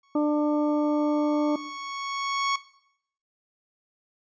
sawtooth tone with exponential growth, 1108.7 Hz, C#6, in tune, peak -18 dBFS, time 0.03-2.56 s, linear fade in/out 5 ms, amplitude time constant 550 ms
harmonic tone, 297.9 Hz, D4, 25 cents sharp, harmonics 1 / 2 / 3 / 4, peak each -21 / -28 / -34 / -34 dBFS, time 0.15-1.56 s, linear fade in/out 5 ms
effects noise-tail reverb RT60 0.7 s tail -17 dB re dry + resampled to 16000 Hz

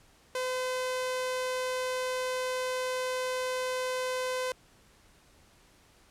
sawtooth tone, 510 Hz, C5, 44 cents flat, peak -26 dBFS, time 0.35-4.52 s, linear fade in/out 2 ms, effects pink hiss -61 dBFS RMS until 6.1 s + low-pass 11000 Hz 12 dB/octave

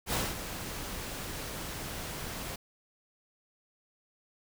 pink noise with ADSR envelope, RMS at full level -29 dBFS, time 0.06-2.56 s, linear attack 73 ms, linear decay 210 ms, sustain -10 dB, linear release 6 ms, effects none

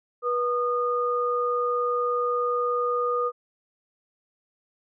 sine tone pair together, 486.1 / 1225 Hz, B4 / D#6, -28 / -27 cents, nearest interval octave + major third, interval 1601 cents, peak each -25 dBFS, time 0.22-3.32 s, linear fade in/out 50 ms, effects none

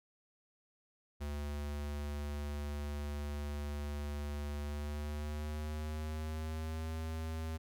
square tone with pitch glide, 73 to 80.07 Hz, D2 to E2, -10 to -50 cents, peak -38 dBFS, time 1.2-7.58 s, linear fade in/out 20 ms, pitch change +160 cents, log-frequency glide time 4.61-6.9 s, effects none

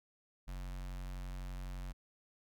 square tone with notch filter, 45.9 Hz, F#1, 13 cents flat, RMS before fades -43 dBFS, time 0.47-1.93 s, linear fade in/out 20 ms, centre 390 Hz, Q 1.3, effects none

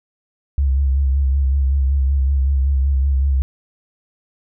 sine tone with vibrato, 68 Hz, C#2, 33 cents flat, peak -13 dBFS, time 0.58-3.42 s, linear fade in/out 0 ms, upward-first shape sine, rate 5.3 Hz, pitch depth 55 cents each way, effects none

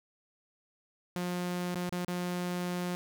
sawtooth tone with dropouts, 178 Hz, F3, 33 cents sharp, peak -28 dBFS, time 1.16-2.95 s, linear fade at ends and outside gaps 0 ms, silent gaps 1.746-1.756 / 1.893-1.924 / 2.048-2.08 s, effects none

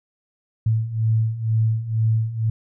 sine beating tone pair, 110 / 112.1 Hz, A2 / A2, 0 / +33 cents, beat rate 2.1 Hz, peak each -23 / -19 dBFS, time 0.66-2.5 s, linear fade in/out 5 ms, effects none

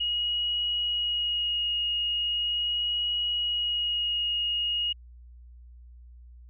sine tone with vibrato, 2886 Hz, F#7, 44 cents flat, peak -25 dBFS, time 0-4.93 s, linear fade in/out 10 ms, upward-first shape sine, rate 0.39 Hz, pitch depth 10 cents each way, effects added 60 Hz sine -46 dBFS peak until 6.49 s

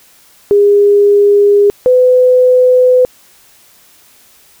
sine tone pair in turn, 407.5 / 504.2 Hz, G#4 / B4, -33 / +36 cents, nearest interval major third, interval 369 cents, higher second, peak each -4 dBFS, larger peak neither, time 0.51-1.7 / 1.86-3.05 s, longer neither, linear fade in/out 0 ms, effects white hiss -45 dBFS RMS until 4.6 s

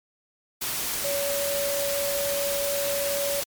sine tone in noise, 566 Hz, C#5, 36 cents sharp, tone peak -26 dBFS, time 1.04-3.41 s, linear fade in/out 10 ms, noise white, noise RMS -29 dBFS, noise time 0.61-3.44 s, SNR 0 dB, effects MP3 96 kbps

